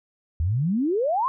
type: exponential sweep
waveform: sine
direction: up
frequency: 74.7 to 1100 Hz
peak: -20 dBFS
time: 0.4-1.28 s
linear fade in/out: 0 ms
effects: none